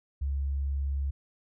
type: tone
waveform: sine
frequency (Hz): 69.3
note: C#2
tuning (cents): 0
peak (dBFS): -27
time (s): 0.21-1.11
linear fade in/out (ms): 10
effects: none